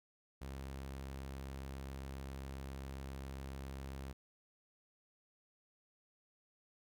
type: tone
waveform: sawtooth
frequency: 67.4 Hz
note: C#2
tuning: 48 cents flat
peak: -40 dBFS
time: 0.41-4.13 s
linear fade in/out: 10 ms
effects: none